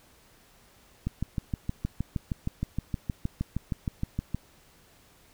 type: click train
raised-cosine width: 5 ms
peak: -16 dBFS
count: 22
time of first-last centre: 1.07-4.346 s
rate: 6.41 Hz
effects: pink hiss -59 dBFS RMS until 5.33 s